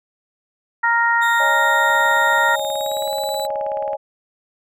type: harmonic tone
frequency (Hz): 466.2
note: A#4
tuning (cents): 0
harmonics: 2 / 3 / 4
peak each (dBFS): -18 / -19 / -18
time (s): 0.83-2.56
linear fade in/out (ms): 10
type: tone with pitch glide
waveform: sawtooth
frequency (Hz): 3689 to 3954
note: A#7 to B7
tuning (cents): -19 to +1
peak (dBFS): -25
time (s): 1.21-3.47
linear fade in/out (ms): 20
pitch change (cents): +120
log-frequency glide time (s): 2.69-3.11
type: chord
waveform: sine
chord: C# suspended second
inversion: none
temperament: equal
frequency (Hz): 554.4 / 622.3 / 830.6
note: C#5 / D#5 / G#5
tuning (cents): 0 / 0 / 0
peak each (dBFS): -25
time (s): 1.39-3.97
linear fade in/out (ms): 20
type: click train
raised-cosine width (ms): 0.5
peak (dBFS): -23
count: 39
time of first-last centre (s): 1.9-3.932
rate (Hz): 18.7
effects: none